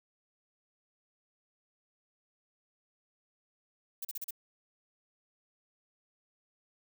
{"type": "noise bursts", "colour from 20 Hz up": "violet", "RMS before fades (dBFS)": -38, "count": 5, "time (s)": [4.02, 4.308], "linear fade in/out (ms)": 5, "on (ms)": 28, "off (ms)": 37, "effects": []}